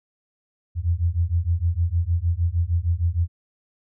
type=beating tone pair; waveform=sine; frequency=82.41 / 88.91 Hz; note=E2 / F2; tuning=0 / +31 cents; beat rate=6.5 Hz; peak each=-22 dBFS; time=0.75-3.28 s; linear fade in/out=50 ms; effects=none